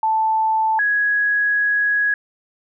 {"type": "tone pair in turn", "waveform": "sine", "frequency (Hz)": [880, 1667], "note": ["A5", "G#6"], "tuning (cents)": [0, 6], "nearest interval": "major seventh", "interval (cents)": 1106, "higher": "second", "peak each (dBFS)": -15, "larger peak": "neither", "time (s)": [[0.03, 0.79], [0.79, 2.14]], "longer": "second", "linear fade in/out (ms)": 2, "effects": []}